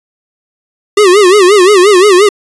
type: tone with vibrato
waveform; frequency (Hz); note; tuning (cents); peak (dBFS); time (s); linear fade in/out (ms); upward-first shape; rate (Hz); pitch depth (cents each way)
square; 387.7; G4; -19; -3; 0.97-2.29; 5; sine; 5.7; 160
effects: resampled to 24000 Hz